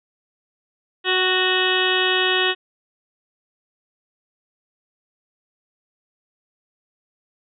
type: harmonic tone with a mistuned harmonic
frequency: 370 Hz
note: F#4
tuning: in tune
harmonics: 1 / 2 / 3 / 4 / 5 / 7 / 8 / 9 / 10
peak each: -23 / -29 / -28 / -27 / -23 / -26 / -24 / -26 / -28 dBFS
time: 1.04-2.55 s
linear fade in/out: 50 ms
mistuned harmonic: 2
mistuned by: +19 cents
effects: none